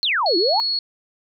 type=exponential two-way sweep; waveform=sine; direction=down then up; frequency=4429 to 323.1 to 954 Hz; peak=-17 dBFS; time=0.03-0.6 s; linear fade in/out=0 ms; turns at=0.37 s
type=tone; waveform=sine; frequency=4352 Hz; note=C#8; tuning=33 cents flat; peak=-19 dBFS; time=0.26-0.79 s; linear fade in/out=2 ms
effects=none